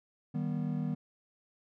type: chord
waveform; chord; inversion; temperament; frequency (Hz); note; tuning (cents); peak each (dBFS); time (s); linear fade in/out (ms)
triangle; Eb augmented; none; just; 155.56 / 194.45 / 243.1; Eb3 / G3 / B3; 0 / -14 / -27; -32 / -35 / -34; 0.34-0.95; 10
effects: none